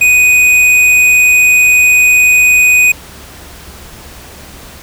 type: tone with hard clipping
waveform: sine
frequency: 2489 Hz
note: D#7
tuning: in tune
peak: -6 dBFS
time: 0.01-2.92 s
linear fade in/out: 5 ms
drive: 9 dB
effects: added 69 Hz sine -37 dBFS peak until 4.82 s + pink hiss -33 dBFS RMS until 4.82 s